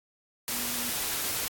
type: tone in noise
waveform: sine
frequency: 241.4 Hz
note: B3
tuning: 39 cents flat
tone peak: -40 dBFS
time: 0.52-0.9 s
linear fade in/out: 0 ms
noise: white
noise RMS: -31 dBFS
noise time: 0.48-1.48 s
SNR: -12 dB
effects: AAC 64 kbps